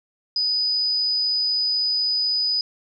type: tone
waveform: sine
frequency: 4978 Hz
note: D#8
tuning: in tune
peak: -19 dBFS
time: 0.36-2.61 s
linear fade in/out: 2 ms
effects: none